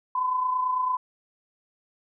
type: tone pair together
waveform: sine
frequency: 1011 / 1040 Hz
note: B5 / C6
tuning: +40 / -11 cents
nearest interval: unison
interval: 49 cents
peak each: -23 / -33 dBFS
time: 0.15-0.97 s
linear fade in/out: 5 ms
effects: none